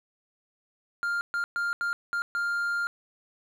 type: tone bursts at uneven times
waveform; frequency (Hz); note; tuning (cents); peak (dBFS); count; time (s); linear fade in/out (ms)
triangle; 1400; F6; +4; -24; 6; 1.03-1.21 / 1.34-1.44 / 1.56-1.73 / 1.81-1.93 / 2.13-2.22 / 2.35-2.87; 0
effects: none